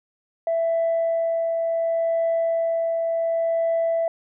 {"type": "tone with tremolo", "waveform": "sine", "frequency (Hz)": 663, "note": "E5", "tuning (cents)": 10, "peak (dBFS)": -17, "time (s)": [0.47, 4.08], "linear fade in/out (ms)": 2, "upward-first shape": "triangle", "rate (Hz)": 0.69, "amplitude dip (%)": 30, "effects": ["tanh soft clip ceiling -16 dBFS"]}